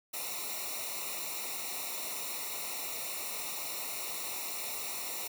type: noise with comb filter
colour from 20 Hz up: white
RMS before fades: -38 dBFS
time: 0.13-5.28 s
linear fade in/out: 10 ms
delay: 0.62 ms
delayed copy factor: -0.9
effects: none